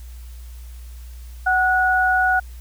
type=tone pair together; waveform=sine; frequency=746.4 / 1462 Hz; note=F#5 / F#6; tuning=+15 / -21 cents; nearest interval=octave; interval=1164 cents; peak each=-18 / -17 dBFS; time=1.46-2.4 s; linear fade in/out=10 ms; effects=added 60 Hz sine -34 dBFS peak until 2.6 s + white hiss -51 dBFS RMS until 2.6 s